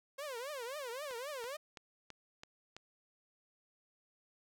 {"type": "tone with vibrato", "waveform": "sawtooth", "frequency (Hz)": 528, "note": "C5", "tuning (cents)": 16, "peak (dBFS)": -37, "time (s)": [0.18, 1.57], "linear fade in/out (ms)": 10, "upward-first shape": "triangle", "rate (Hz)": 3.8, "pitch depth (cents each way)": 280}
{"type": "click train", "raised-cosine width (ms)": 0.2, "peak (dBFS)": -31, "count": 6, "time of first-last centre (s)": [1.11, 2.766], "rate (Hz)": 3.02}
{"effects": []}